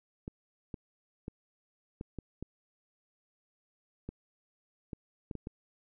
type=clicks; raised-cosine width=3 ms; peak=-26 dBFS; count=11; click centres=0.279 / 0.742 / 1.281 / 2.011 / 2.187 / 2.426 / 4.09 / 4.932 / 5.312 / 5.353 / 5.471 s; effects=none